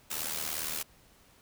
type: noise with amplitude modulation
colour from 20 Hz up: white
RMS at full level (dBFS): -32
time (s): 0.1-0.83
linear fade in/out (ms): 10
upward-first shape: sine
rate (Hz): 77.5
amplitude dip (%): 70
effects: pink hiss -61 dBFS RMS until 1.41 s